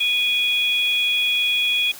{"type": "tone pair together", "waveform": "sine", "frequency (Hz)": [2468, 3345], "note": ["D#7", "G#7"], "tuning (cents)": [-15, 12], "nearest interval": "perfect fourth", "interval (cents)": 527, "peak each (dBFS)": -20, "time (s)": [0, 1.92], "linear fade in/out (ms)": 10, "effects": ["white hiss -39 dBFS RMS until 1.99 s"]}